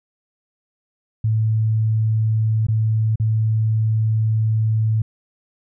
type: tone with dropouts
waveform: sine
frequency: 110 Hz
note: A2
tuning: in tune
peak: -15 dBFS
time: 1.24-5.02 s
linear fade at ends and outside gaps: 5 ms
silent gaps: 2.668-2.684 / 3.158-3.198 s
effects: none